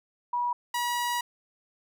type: tone pair in turn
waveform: sine / sawtooth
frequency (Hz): 969 / 964.6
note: B5 / B5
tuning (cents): -33 / -41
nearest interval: unison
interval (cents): 8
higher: first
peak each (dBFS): -25 / -23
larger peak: second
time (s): 0.33-0.53 / 0.74-1.21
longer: second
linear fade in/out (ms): 5
effects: none